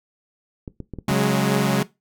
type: clicks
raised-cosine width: 3 ms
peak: -19 dBFS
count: 5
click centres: 0.678 / 0.803 / 0.937 / 0.987 / 1.112 s
type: chord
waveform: sawtooth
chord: C# suspended fourth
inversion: none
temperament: equal with one note detuned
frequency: 137.4 / 185 / 207.7 Hz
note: C#3 / F#3 / G#3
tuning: -15 / 0 / 0 cents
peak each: -18 dBFS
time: 1.08-1.83 s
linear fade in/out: 5 ms
effects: noise-tail reverb RT60 0.2 s tail -18 dB re dry